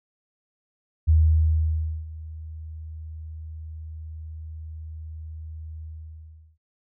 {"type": "tone with ADSR envelope", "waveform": "sine", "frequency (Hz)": 79, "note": "D#2", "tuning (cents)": 27, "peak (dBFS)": -13, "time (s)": [1.07, 6.58], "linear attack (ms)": 23, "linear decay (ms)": 960, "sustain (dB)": -21, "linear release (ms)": 740, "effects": []}